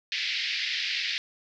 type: band-pass noise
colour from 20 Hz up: pink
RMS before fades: -30 dBFS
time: 0.12-1.18 s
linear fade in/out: 0 ms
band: 1900 to 5000 Hz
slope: 48 dB/octave
effects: none